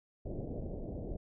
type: low-pass noise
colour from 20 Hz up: pink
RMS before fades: -40 dBFS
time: 0.25-1.17 s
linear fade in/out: 10 ms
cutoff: 640 Hz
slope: 48 dB/octave
effects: none